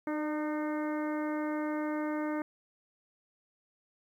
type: harmonic tone with a mistuned harmonic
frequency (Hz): 304.5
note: D#4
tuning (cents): -37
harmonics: 1 / 2 / 3 / 4 / 5 / 6 / 7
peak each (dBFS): -32 / -38 / -42 / -44 / -46 / -48 / -49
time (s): 0.07-2.42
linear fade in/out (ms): 2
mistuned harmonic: 2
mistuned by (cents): -26
effects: 11-bit